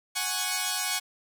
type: chord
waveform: 5% pulse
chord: F# suspended second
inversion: none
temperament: equal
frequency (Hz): 740 / 830.6 / 1108.7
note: F#5 / G#5 / C#6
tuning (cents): 0 / 0 / 0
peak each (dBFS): -20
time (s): 0.15-1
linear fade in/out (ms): 20
effects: none